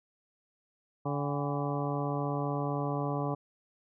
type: harmonic tone with a mistuned harmonic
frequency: 143.7 Hz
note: D3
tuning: 37 cents flat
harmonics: 1 / 2 / 3 / 4 / 5 / 6 / 7 / 8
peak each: -33 / -36 / -38 / -39 / -40 / -41 / -41 / -42 dBFS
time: 1.05-3.35 s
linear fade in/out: 10 ms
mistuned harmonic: 6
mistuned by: -100 cents
effects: none